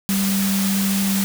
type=tone in noise; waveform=sine; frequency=195.6 Hz; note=G3; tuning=4 cents flat; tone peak=-18 dBFS; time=0.09-1.24 s; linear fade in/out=0 ms; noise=white; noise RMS=-25 dBFS; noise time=0.09-1.24 s; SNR=+4 dB; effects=none